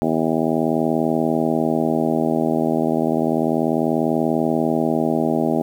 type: harmonic tone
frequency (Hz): 80.3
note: E2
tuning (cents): -45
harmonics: 2 / 3 / 4 / 5 / 6 / 7 / 8 / 9 / 10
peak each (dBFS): -27 / -21 / -23 / -25 / -32 / -28 / -25 / -31 / -29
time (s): 0.02-5.62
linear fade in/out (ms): 0
effects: 8-bit